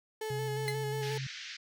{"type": "tone with vibrato", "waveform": "35% pulse", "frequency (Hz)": 430, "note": "A4", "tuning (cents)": -40, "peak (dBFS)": -33, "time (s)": [0.21, 1.18], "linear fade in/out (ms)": 5, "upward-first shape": "square", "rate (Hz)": 5.6, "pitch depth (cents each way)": 22}
{"type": "tone with pitch glide", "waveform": "sine", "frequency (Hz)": [130.81, 133.87], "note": ["C3", "C3"], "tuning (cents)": [0, 40], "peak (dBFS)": -35, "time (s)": [0.3, 1.27], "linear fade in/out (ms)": 5, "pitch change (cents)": 40, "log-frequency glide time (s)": [0.47, 0.71]}
{"type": "tone with exponential decay", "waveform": "30% pulse", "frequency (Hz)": 2065, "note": "C7", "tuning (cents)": -23, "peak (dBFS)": -26, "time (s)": [0.68, 0.79], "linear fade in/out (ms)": 0, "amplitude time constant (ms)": 22}
{"type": "band-pass noise", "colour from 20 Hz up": "pink", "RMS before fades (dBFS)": -44, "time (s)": [1.02, 1.57], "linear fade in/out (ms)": 10, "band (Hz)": [1600, 6000], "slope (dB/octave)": 48}
{"effects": []}